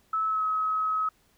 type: tone with pitch glide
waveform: sine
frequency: 1302 to 1278.2 Hz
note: E6 to D#6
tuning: -22 to +46 cents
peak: -24 dBFS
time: 0.13-1.09 s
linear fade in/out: 5 ms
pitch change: -32 cents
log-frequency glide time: 0.27-0.44 s
effects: pink hiss -65 dBFS RMS until 1.37 s